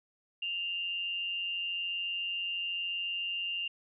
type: tone with amplitude modulation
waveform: sine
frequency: 2794 Hz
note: F7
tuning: in tune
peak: -30 dBFS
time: 0.42-3.68 s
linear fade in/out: 5 ms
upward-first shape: sine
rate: 181 Hz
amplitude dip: 45%
effects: none